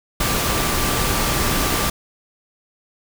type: tone in noise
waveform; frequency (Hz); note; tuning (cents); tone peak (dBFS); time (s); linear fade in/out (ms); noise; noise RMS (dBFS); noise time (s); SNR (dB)
sine; 1174.7; D6; 0; -29; 0.2-1.9; 5; pink; -20; 0.2-1.9; -12
effects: none